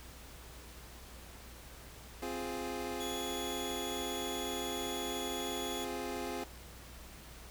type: chord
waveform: 25% pulse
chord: F minor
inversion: second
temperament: equal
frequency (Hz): 261.6 / 349.2 / 415.3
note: C4 / F4 / Ab4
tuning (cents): 0 / 0 / 0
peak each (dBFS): -38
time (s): 2.22-6.44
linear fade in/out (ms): 5
type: tone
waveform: sawtooth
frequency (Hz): 3379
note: G#7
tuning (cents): +29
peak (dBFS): -38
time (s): 3-5.85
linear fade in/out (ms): 10
effects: added 60 Hz sine -53 dBFS peak until 7.5 s + pink hiss -53 dBFS RMS until 7.5 s